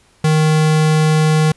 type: tone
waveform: square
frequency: 155.56 Hz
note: D#3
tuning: in tune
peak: -11 dBFS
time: 0.24-1.52 s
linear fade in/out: 5 ms
effects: pink hiss -53 dBFS RMS until 1.56 s + resampled to 24000 Hz